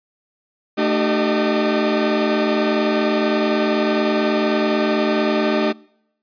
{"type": "tone cluster", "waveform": "40% pulse", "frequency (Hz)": [220, 300.1, 384.2, 611], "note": ["A3", "D4", "G4", "D#5"], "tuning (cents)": [0, 38, -35, -32], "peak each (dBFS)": -21, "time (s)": [0.77, 5.73], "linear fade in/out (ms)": 20, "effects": ["noise-tail reverb RT60 0.8 s tail -26 dB re dry", "resampled to 11025 Hz"]}